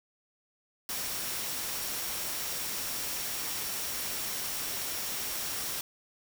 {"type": "tone in noise", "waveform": "sine", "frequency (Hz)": 5588, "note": "F8", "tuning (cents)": 0, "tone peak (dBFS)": -44, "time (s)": [0.89, 5.81], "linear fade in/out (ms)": 2, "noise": "white", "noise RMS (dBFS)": -35, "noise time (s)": [0.89, 5.81], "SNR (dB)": -12, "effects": []}